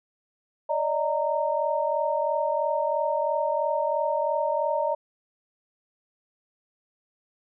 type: tone cluster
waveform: sine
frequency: 580 / 623 / 924 Hz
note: D5 / D#5 / A#5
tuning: -22 / +2 / -16 cents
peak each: -27 dBFS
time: 0.69-4.95 s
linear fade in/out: 10 ms
effects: none